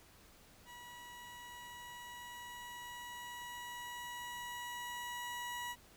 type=tone with level ramp; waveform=20% pulse; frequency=969 Hz; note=B5; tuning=33 cents flat; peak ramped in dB=-46 to -35 dBFS; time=0.65-5.76 s; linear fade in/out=50 ms; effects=pink hiss -62 dBFS RMS until 5.96 s